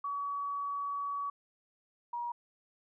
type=tone pair in turn; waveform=sine; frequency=1134 / 953.6 Hz; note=C#6 / A#5; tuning=+39 / +39 cents; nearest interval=minor third; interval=300 cents; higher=first; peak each=-33 / -34 dBFS; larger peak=first; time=0.04-1.3 / 2.13-2.32 s; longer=first; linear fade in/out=5 ms; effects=none